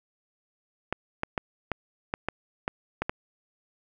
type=clicks; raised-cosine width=0.5 ms; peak=-12 dBFS; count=9; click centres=0.926 / 1.234 / 1.378 / 1.717 / 2.139 / 2.286 / 2.679 / 3.02 / 3.095 s; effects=none